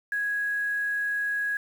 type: tone with quantisation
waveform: sine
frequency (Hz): 1661.2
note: G#6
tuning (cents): 0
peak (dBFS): -25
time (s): 0.12-1.57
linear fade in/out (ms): 2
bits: 8
effects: none